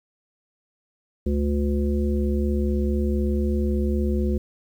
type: harmonic tone with a mistuned harmonic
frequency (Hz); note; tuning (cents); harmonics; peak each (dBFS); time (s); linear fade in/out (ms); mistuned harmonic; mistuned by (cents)
72; D2; -34; 1 / 3 / 5 / 7; -22 / -25 / -28 / -34; 1.26-4.38; 5; 1; -16
effects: 9-bit